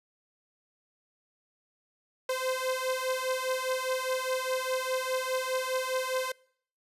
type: beating tone pair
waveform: sawtooth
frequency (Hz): 514 / 518.9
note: C5 / C5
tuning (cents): -31 / -14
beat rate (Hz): 4.9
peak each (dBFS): -28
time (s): 2.29-6.32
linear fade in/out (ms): 5
effects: noise-tail reverb RT60 0.6 s tail -25 dB re dry + resampled to 32000 Hz